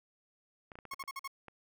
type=clicks; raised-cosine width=0.5 ms; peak=-33 dBFS; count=7; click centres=0.718 / 0.755 / 0.788 / 0.853 / 0.936 / 1.038 / 1.483 s
type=tone bursts; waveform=30% pulse; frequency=1090 Hz; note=C#6; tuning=29 cents flat; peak=-36 dBFS; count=5; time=0.91-1.277 s; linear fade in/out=5 ms; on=35 ms; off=48 ms
effects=none